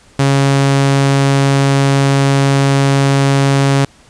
sawtooth tone, 138 Hz, C#3, 7 cents flat, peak -5 dBFS, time 0.19-3.85 s, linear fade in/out 5 ms, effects pink hiss -46 dBFS RMS until 4.09 s + resampled to 22050 Hz

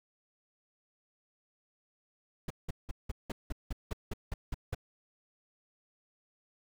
brown noise bursts, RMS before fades -34 dBFS, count 12, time 2.48-4.748 s, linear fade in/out 5 ms, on 24 ms, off 180 ms, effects none

